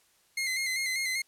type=tone with vibrato; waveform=sawtooth; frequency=2093 Hz; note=C7; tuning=in tune; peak=-25 dBFS; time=0.37-1.22 s; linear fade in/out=5 ms; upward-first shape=square; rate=5.1 Hz; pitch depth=39 cents each way; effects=white hiss -66 dBFS RMS until 1.27 s + low-pass 12000 Hz 12 dB/octave